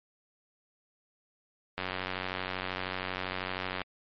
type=click train; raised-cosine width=0.3 ms; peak=-16 dBFS; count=190; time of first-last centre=1.78-3.817 s; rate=92.8 Hz; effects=low-pass 4000 Hz 12 dB/octave + MP3 32 kbps